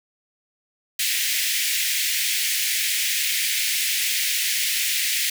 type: high-pass noise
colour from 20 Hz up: pink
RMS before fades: -23 dBFS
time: 0.99-5.3 s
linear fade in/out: 5 ms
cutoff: 1900 Hz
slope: 48 dB/octave
effects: none